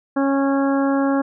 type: harmonic tone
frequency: 275.1 Hz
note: C#4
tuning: 13 cents flat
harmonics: 1 / 2 / 3 / 4 / 5 / 6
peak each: -17 / -23 / -27 / -29 / -31 / -33 dBFS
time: 0.16-1.22 s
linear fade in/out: 10 ms
effects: none